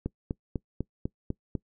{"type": "click train", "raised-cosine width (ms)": 3, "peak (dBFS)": -17, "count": 7, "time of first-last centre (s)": [0.06, 1.553], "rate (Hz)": 4.02, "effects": ["noise-tail reverb RT60 0.1 s tail -23 dB re dry"]}